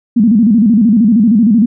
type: tone with vibrato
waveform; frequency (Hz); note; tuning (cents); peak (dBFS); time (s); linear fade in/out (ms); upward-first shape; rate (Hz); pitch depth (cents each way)
sine; 220; A3; 0; -5; 0.16-1.66; 10; square; 13; 140
effects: none